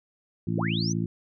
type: harmonic tone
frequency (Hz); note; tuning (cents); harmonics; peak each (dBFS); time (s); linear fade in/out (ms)
56.1; A1; +34; 2 / 3 / 4 / 5 / 6; -30 / -28 / -32 / -37 / -35; 0.47-1.06; 5
type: linear sweep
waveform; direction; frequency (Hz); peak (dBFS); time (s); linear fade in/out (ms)
sine; up; 92.5 to 6272; -30; 0.56-0.93; 10
effects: none